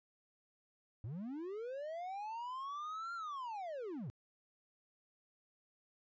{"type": "linear two-way sweep", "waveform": "triangle", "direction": "up then down", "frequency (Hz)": [98.6, 1400, 98.6], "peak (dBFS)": -39, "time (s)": [1.04, 4.1], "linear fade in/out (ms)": 0, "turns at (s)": 3.14, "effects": ["resampled to 16000 Hz"]}